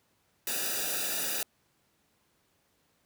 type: noise with comb filter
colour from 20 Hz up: white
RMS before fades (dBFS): -32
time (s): 0.47-1.43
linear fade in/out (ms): 2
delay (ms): 0.93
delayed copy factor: -0.95
effects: pink hiss -71 dBFS RMS until 3.05 s + high-pass 80 Hz 12 dB/octave